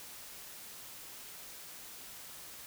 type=silence; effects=white hiss -49 dBFS RMS until 2.66 s